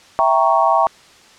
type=chord; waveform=sine; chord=E diminished seventh; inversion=none; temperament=equal; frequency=659.3 / 784 / 932.3 / 1108.7 Hz; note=E5 / G5 / Bb5 / Db6; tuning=0 / 0 / 0 / 0 cents; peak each=-17 dBFS; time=0.19-0.87 s; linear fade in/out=0 ms; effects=white hiss -46 dBFS RMS until 1.38 s + low-pass 6000 Hz 12 dB/octave